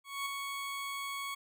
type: tone with ADSR envelope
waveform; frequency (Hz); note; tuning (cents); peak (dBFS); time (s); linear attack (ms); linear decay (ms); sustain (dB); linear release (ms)
20% pulse; 1111; C#6; +4; -28; 0.04-1.35; 220; 6; -4; 11
effects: none